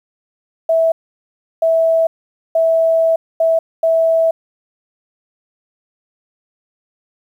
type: tone bursts at uneven times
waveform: sine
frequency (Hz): 654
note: E5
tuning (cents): -14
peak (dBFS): -10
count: 5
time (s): 0.69-0.92 / 1.62-2.07 / 2.55-3.16 / 3.4-3.59 / 3.83-4.31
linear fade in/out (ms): 5
effects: 8-bit